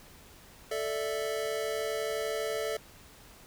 square chord, A suspended fourth, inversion none, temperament equal, 440 / 587.3 / 659.3 Hz, A4 / D5 / E5, 0 / 0 / 0 cents, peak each -34 / -37 / -38 dBFS, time 0.71-2.77 s, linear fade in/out 5 ms, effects pink hiss -54 dBFS RMS until 3.46 s

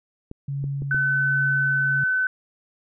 clicks, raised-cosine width 3 ms, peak -22 dBFS, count 4, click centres 0.314 / 0.641 / 0.821 / 0.946 s
sine tone with tremolo, 139.5 Hz, C#3, 11 cents sharp, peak -24 dBFS, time 0.48-2.04 s, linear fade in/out 5 ms, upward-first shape triangle, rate 1.3 Hz, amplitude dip 30%
sine tone, 1514 Hz, F#6, 39 cents sharp, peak -19 dBFS, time 0.91-2.27 s, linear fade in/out 2 ms
effects none

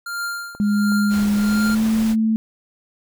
square tone with tremolo, 1396.9 Hz, F6, in tune, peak -23 dBFS, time 0.06-1.75 s, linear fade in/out 5 ms, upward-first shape triangle, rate 1.4 Hz, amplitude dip 95%
click train, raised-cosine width 1 ms, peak -24 dBFS, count 4, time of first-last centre 0.55-1.661 s, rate 2.7 Hz
sine tone with pitch glide, 206.3 to 221.1 Hz, G#3 to A3, -11 to +9 cents, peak -15 dBFS, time 0.6-2.36 s, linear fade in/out 0 ms, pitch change +120 cents, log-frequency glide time 1.38-1.85 s
pink noise, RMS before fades -32 dBFS, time 1.09-2.16 s, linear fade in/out 50 ms
effects none

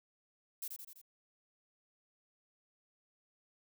violet noise with echo, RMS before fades -41 dBFS, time 0.62-0.68 s, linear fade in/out 5 ms, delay 84 ms, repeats 4, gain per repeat -4 dB, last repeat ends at 1.016 s, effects none

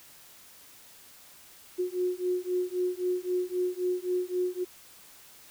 sine beating tone pair, 360.3 / 364.1 Hz, F#4 / F#4, -46 / -28 cents, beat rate 3.8 Hz, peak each -30 dBFS, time 1.78-4.65 s, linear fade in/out 20 ms, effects white hiss -53 dBFS RMS until 5.5 s

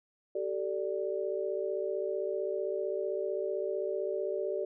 sine chord, G suspended second, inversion none, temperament equal with one note detuned, 384.4 / 440 / 587.3 Hz, G4 / A4 / D5, -34 / 0 / 0 cents, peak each -34 / -36 / -35 dBFS, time 0.35-4.65 s, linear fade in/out 5 ms, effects none

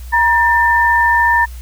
sine tone pair together, 947 / 1789.7 Hz, A#5 / A6, +27 / +29 cents, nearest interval major seventh, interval 1102 cents, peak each -12 dBFS, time 0.12-1.46 s, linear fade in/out 20 ms, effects added 61 Hz sine -27 dBFS peak until 1.61 s + white hiss -43 dBFS RMS until 1.61 s

